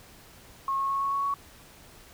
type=tone with pitch steps; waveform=sine; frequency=1086 / 1092.3 / 1098.6 / 1105 / 1111.4 / 1117.8 Hz; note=C#6 / C#6 / C#6 / C#6 / C#6 / C#6; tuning=-36 / -26 / -16 / -6 / +4 / +14 cents; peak=-25 dBFS; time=0.68-1.34 s; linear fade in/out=2 ms; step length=110 ms; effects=pink hiss -52 dBFS RMS until 2.13 s